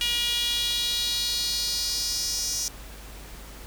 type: tone with high-pass filter sweep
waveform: sawtooth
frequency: 478.6 Hz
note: A#4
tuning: 46 cents sharp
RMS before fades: -27 dBFS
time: 0.01-2.68 s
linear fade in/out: 0 ms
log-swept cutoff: 3000 to 5800 Hz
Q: 4.3
effects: added 50 Hz sine -42 dBFS peak until 3.66 s + pink hiss -45 dBFS RMS until 3.66 s